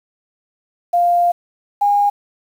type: tone pair in turn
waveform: sine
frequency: 698.5 / 815.5 Hz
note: F5 / G#5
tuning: 0 / -32 cents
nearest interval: minor third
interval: 268 cents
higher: second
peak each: -11 dBFS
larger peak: neither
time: 0.93-1.32 / 1.81-2.1 s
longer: first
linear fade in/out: 10 ms
effects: 7-bit